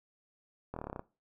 slowing click train, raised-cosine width 1 ms, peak -25 dBFS, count 10, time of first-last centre 0.74-0.994 s, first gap 24 ms, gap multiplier 1.04, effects noise-tail reverb RT60 0.3 s tail -19 dB re dry

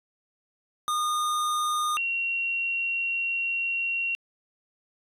square / sine tone pair in turn, 1222 / 2743 Hz, D#6 / F7, -32 / -32 cents, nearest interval octave + major second, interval 1400 cents, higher second, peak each -25 dBFS, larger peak neither, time 0.88-1.97 / 1.97-4.15 s, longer second, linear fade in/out 0 ms, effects resampled to 32000 Hz + 11-bit

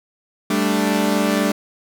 sawtooth chord, G suspended second, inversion none, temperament equal, 196 / 220 / 293.7 Hz, G3 / A3 / D4, 0 / 0 / 0 cents, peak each -17 dBFS, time 0.5-1.52 s, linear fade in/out 5 ms, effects none

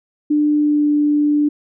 sine tone with pitch glide, 297.8 to 295.1 Hz, D4 to D4, +24 to +8 cents, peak -12 dBFS, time 0.3-1.49 s, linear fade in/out 10 ms, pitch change -16 cents, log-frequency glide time 0.55-0.88 s, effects none

